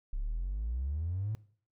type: exponential sweep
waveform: triangle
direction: up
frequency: 32.7 to 112.2 Hz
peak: -28 dBFS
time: 0.13-1.35 s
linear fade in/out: 0 ms
effects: noise-tail reverb RT60 0.5 s tail -22 dB re dry + tanh soft clip ceiling -28 dBFS